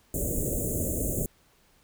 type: band-stop noise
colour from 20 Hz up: pink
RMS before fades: -29 dBFS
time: 0.14-1.26 s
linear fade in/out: 2 ms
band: 630 to 6700 Hz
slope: 96 dB/octave
effects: pink hiss -63 dBFS RMS until 1.83 s